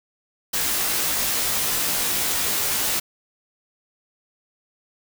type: noise with comb filter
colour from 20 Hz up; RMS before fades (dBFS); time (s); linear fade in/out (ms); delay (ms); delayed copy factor
white; -23; 0.53-3; 10; 16; -0.95
effects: none